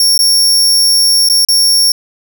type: tone with dropouts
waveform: sawtooth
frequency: 5500 Hz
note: F8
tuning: 27 cents flat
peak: -4 dBFS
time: 0-1.92 s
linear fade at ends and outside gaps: 2 ms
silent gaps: 0.178-0.19 / 1.288-1.298 / 1.45-1.486 s
effects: none